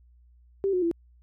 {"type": "tone with pitch steps", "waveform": "sine", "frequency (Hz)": [392, 363.6, 337.3], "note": ["G4", "F#4", "E4"], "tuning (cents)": [0, -30, 40], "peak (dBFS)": -22, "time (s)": [0.64, 0.913], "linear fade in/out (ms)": 0, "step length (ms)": 91, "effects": ["added 60 Hz sine -54 dBFS peak until 1.22 s"]}